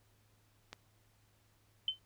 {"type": "click", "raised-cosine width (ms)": 0.2, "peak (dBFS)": -27, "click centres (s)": 0.73}
{"type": "tone with exponential decay", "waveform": "sine", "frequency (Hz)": 3072, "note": "G7", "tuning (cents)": -36, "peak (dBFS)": -27, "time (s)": [1.88, 1.99], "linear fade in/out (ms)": 2, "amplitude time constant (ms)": 22}
{"effects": ["added 105 Hz sine -70 dBFS peak until 2.05 s", "pink hiss -72 dBFS RMS until 2.05 s"]}